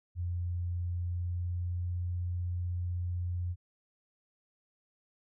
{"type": "tone with pitch glide", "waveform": "sine", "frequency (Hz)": [87.7, 88.41], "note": ["F2", "F2"], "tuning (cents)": [8, 22], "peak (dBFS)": -31, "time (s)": [0.15, 3.56], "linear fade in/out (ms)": 50, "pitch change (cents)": 14, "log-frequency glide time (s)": [0.98, 1.95], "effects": []}